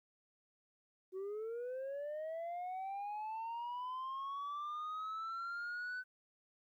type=linear sweep; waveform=sine; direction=up; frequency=369 to 1510 Hz; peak=-37 dBFS; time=1.12-6.04 s; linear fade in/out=50 ms; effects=tanh soft clip ceiling -39 dBFS + 13-bit